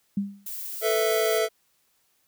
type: tone with exponential decay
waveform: sine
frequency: 199.8 Hz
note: G3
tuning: 33 cents sharp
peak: -20 dBFS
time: 0.17-0.47 s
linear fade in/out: 5 ms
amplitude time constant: 64 ms
type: noise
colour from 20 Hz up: violet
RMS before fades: -35 dBFS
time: 0.46-1.39 s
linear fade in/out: 5 ms
type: chord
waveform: square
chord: A suspended second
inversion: none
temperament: equal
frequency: 440 / 493.9 / 659.3 Hz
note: A4 / B4 / E5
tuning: 0 / 0 / 0 cents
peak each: -25 / -31 / -26 dBFS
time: 0.81-1.49 s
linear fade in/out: 50 ms
effects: white hiss -68 dBFS RMS until 2.27 s